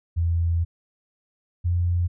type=tone pair in turn; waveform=sine; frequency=84.3 / 87.47 Hz; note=E2 / F2; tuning=+39 / +3 cents; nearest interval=minor second; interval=64 cents; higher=second; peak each=-19 dBFS; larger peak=neither; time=0.16-0.65 / 1.64-2.08 s; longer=first; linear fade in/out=20 ms; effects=none